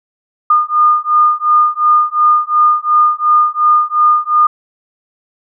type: beating tone pair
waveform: sine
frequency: 1216 / 1218.8 Hz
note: D#6 / D#6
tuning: -40 / -36 cents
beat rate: 2.8 Hz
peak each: -11 dBFS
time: 0.5-4.47 s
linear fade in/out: 5 ms
effects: none